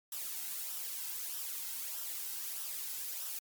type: noise with flanger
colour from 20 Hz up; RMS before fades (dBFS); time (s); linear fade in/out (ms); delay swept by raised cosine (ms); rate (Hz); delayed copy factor
blue; -40; 0.12-3.39; 2; 0.44 to 1.74; 1.6; -0.5
effects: MP3 96 kbps